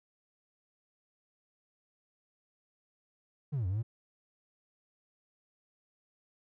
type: linear two-way sweep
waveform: triangle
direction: down then up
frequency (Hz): 155.8 to 87.31 to 119.5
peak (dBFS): -27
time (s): 3.52-3.83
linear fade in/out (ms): 20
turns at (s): 3.67
effects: tanh soft clip ceiling -24 dBFS